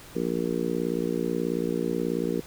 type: harmonic tone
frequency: 58.4 Hz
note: A#1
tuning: 4 cents sharp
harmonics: 3 / 4 / 5 / 6 / 7 / 8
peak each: -32 / -32 / -32 / -32 / -32 / -32 dBFS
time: 0.15-2.41 s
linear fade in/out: 10 ms
effects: pink hiss -47 dBFS RMS until 2.46 s